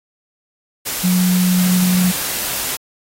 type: tone in noise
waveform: sine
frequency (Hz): 181.6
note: F#3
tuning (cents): -32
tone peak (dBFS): -12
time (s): 1.03-2.12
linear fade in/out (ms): 20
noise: white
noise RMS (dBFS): -22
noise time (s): 0.85-2.77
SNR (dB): +7
effects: AAC 48 kbps